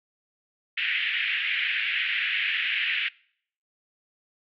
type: band-pass noise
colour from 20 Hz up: white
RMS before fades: -27 dBFS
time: 0.77-3.09 s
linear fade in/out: 10 ms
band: 1700 to 3000 Hz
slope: 48 dB/octave
effects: noise-tail reverb RT60 0.6 s tail -24 dB re dry